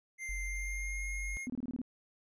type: tone with pitch glide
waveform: square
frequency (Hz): 2093 to 2142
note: C7 to C7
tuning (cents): 0 to +40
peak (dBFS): -39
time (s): 0.18-1.48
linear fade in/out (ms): 50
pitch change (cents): +40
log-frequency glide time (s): 0.42-1.05
type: tone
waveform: sine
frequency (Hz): 46.46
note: F#1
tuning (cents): +8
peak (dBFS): -37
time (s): 0.29-1.37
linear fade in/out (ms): 0
type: tone bursts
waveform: sine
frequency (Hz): 250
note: B3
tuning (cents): +21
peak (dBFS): -34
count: 7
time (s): 1.47-1.816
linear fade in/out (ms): 0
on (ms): 28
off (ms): 25
effects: low-pass 11000 Hz 12 dB/octave